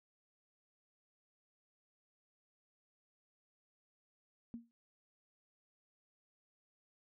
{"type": "tone with exponential decay", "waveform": "sine", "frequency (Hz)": 233.6, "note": "A#3", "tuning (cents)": 4, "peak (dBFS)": -39, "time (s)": [4.54, 4.71], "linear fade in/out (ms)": 0, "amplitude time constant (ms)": 35, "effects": []}